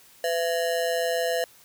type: ring-modulated tone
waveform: square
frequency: 587.3 Hz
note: D5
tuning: in tune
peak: -21 dBFS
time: 0.24-1.44 s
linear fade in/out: 0 ms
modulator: 83.7 Hz
effects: white hiss -54 dBFS RMS until 1.64 s